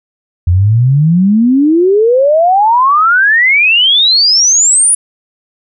sine exponential sweep, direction up, 84.2 to 9956 Hz, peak -5 dBFS, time 0.47-4.95 s, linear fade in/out 5 ms, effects none

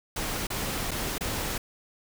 pink noise with dropouts, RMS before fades -31 dBFS, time 0.16-1.58 s, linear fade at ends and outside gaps 5 ms, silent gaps 0.47-0.502 / 0.91-0.914 / 1.182-1.208 s, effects none

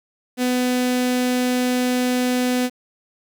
sawtooth tone with notch filter, 250 Hz, B3, 21 cents sharp, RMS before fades -20 dBFS, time 0.37-2.7 s, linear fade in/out 50 ms, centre 1100 Hz, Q 1.7, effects 9-bit

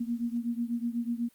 sine beating tone pair, 233.1 / 241.2 Hz, A#3 / B3, 0 / -41 cents, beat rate 8.1 Hz, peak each -31 / -33 dBFS, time 0-1.29 s, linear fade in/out 10 ms, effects white hiss -64 dBFS RMS until 1.34 s + Opus 48 kbps

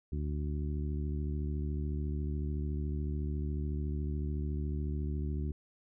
harmonic tone, 73.9 Hz, D2, 11 cents sharp, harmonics 1 / 2 / 3 / 4 / 5, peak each -33 / -39 / -43 / -45 / -47 dBFS, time 0.12-5.52 s, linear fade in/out 5 ms, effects none

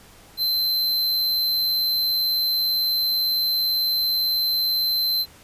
square tone, 4091 Hz, C8, 40 cents flat, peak -20 dBFS, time 0.37-5.26 s, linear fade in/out 50 ms, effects pink hiss -49 dBFS RMS until 5.43 s + resampled to 32000 Hz

